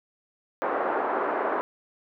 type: band-pass noise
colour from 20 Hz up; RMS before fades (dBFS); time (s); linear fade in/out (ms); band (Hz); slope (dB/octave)
pink; -27; 0.62-1.61; 0; 360 to 1400; 24
effects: none